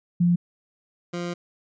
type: tone pair in turn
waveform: sine / 20% pulse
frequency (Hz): 174.3 / 174.3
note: F3 / F3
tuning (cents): -3 / -3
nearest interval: unison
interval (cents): 0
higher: neither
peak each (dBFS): -16 / -23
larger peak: first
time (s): 0.2-0.36 / 1.13-1.34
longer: second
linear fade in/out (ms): 10
effects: resampled to 16000 Hz